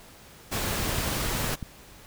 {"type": "noise", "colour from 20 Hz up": "pink", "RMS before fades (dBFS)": -29, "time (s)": [0.51, 1.56], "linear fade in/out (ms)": 20}
{"type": "click train", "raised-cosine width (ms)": 5, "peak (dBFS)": -21, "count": 11, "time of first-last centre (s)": [0.71, 1.627], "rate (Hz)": 10.9}
{"effects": ["pink hiss -50 dBFS RMS until 2.06 s"]}